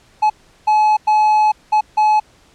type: tone bursts at uneven times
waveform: triangle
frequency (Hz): 854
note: G#5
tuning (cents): +48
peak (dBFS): -8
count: 5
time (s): 0.22-0.3 / 0.67-0.97 / 1.07-1.52 / 1.72-1.81 / 1.97-2.2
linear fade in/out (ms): 10
effects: pink hiss -51 dBFS RMS until 2.54 s + low-pass 8000 Hz 12 dB/octave